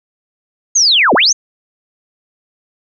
sine linear two-way sweep, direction down then up, 6660 to 185 to 6660 Hz, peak -7 dBFS, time 0.75-1.33 s, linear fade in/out 10 ms, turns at 1.14 s, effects none

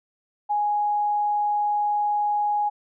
sine tone, 830.6 Hz, G#5, in tune, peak -20 dBFS, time 0.49-2.7 s, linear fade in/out 20 ms, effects none

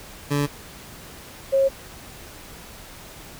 20% pulse / sine tone pair in turn, 144.1 / 542 Hz, D3 / C#5, -33 / -39 cents, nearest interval octave + major seventh, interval 2294 cents, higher second, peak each -15 dBFS, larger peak neither, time 0.3-0.47 / 1.52-1.69 s, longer neither, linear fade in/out 20 ms, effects pink hiss -42 dBFS RMS until 3.39 s

